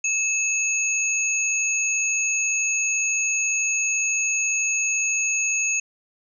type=tone pair together; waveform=sine; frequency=2603 / 6626 Hz; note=E7 / G#8; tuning=-22 / -5 cents; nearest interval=octave + major third; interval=1617 cents; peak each=-23 dBFS; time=0.04-5.8 s; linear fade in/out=5 ms; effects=none